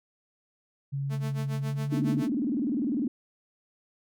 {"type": "tone with pitch glide", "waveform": "sine", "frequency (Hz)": [138.7, 143.84], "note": ["C#3", "D3"], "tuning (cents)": [1, -36], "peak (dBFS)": -28, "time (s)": [0.92, 2.23], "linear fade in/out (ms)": 20, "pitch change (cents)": 63, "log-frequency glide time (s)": [1.61, 2]}
{"type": "tone with tremolo", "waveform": "sawtooth", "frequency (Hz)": 220, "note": "A3", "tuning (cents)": 0, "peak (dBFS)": -30, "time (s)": [1.09, 2.3], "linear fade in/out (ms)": 50, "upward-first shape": "sine", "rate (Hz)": 7.2, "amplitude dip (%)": 90}
{"type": "tone with vibrato", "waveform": "sine", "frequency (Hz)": 261.6, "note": "C4", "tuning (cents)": 0, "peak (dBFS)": -25, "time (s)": [1.92, 3.08], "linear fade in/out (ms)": 5, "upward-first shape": "square", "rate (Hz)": 20, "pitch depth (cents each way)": 230}
{"effects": []}